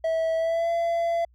triangle tone with pitch glide, 650 to 676.8 Hz, E5 to E5, -24 to +45 cents, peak -20 dBFS, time 0.04-1.25 s, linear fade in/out 5 ms, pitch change +69 cents, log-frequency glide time 0.36-0.7 s, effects added 60 Hz sine -55 dBFS peak until 1.34 s

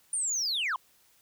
sine linear sweep, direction down, 9320 to 935 Hz, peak -25 dBFS, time 0.13-0.76 s, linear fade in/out 2 ms, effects tanh soft clip ceiling -26 dBFS + white hiss -64 dBFS RMS until 1.21 s

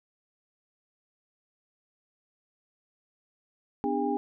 sine tone cluster, 253.2 / 297.4 / 405.5 / 807 Hz, B3 / D4 / G#4 / G#5, +43 / +22 / -41 / -50 cents, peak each -31 dBFS, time 3.84-4.17 s, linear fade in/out 0 ms, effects none

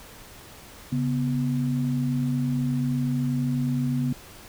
sine tone pair together, 138.57 / 246.9 Hz, C#3 / B3, 0 / 0 cents, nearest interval minor seventh, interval 1000 cents, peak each -25 dBFS, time 0.92-4.13 s, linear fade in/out 5 ms, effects pink hiss -46 dBFS RMS until 4.48 s

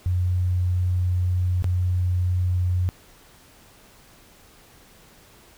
sine tone with dropouts, 90.2 Hz, F#2, 44 cents flat, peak -19 dBFS, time 0.06-2.89 s, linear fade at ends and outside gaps 0 ms, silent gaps 1.623-1.643 s, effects pink hiss -52 dBFS RMS until 5.57 s

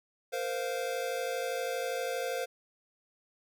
square chord, Bb suspended second, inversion none, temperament equal with one note detuned, 466.2 / 518.7 / 698.5 Hz, Bb4 / C5 / F5, 0 / -15 / 0 cents, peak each -38 / -35 / -39 dBFS, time 0.32-2.46 s, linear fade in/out 20 ms, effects none

